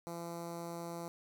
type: tone with notch filter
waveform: 10% pulse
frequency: 169.7 Hz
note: F3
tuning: 49 cents flat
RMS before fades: -43 dBFS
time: 0.07-1.08 s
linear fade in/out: 0 ms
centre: 2800 Hz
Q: 0.78
effects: none